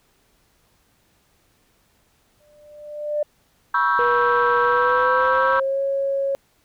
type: tone with exponential growth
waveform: sine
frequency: 595 Hz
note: D5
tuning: 22 cents sharp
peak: -17 dBFS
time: 2.4-3.23 s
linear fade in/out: 5 ms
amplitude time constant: 180 ms
type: chord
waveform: sine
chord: C# half-diminished seventh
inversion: third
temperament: equal with one note detuned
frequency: 969.1 / 1108.7 / 1318.5 / 1568 Hz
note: B5 / C#6 / E6 / G6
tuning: -33 / 0 / 0 / 0 cents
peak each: -21 dBFS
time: 3.74-5.6 s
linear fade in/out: 5 ms
type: tone with pitch glide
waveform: sine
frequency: 481.4 to 549.8 Hz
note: B4 to C#5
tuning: -44 to -14 cents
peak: -19 dBFS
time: 3.99-6.35 s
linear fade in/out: 0 ms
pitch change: +230 cents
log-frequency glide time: 4.61-5.81 s
effects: tanh soft clip ceiling -9 dBFS + pink hiss -62 dBFS RMS until 6.64 s